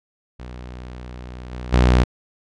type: tone with level steps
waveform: sawtooth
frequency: 61.74 Hz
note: B1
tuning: in tune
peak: -29 / -25 / -8 dBFS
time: 0.39-2.04 s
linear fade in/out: 10 ms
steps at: 1.51 / 1.72 s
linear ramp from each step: 20 ms
effects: low-pass 5000 Hz 12 dB/octave